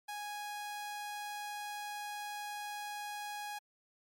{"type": "tone", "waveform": "sawtooth", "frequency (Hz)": 829, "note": "G#5", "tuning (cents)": -3, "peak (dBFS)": -36, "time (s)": [0.08, 3.59], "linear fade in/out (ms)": 10, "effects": ["MP3 64 kbps"]}